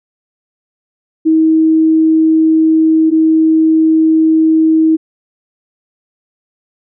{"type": "tone pair in turn", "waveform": "sine", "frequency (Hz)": [318.7, 318.7], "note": ["D#4", "D#4"], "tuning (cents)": [42, 42], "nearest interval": "unison", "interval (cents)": 0, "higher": "neither", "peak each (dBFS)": -6, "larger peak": "neither", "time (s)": [[1.25, 3.11], [3.11, 4.97]], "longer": "neither", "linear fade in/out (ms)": 20, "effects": []}